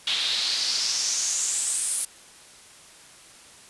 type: noise with band-pass filter sweep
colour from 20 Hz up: pink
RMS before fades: -26 dBFS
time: 0.07-2.05 s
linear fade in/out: 2 ms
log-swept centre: 3400 to 10000 Hz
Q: 4.3
effects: white hiss -49 dBFS RMS until 3.69 s + resampled to 24000 Hz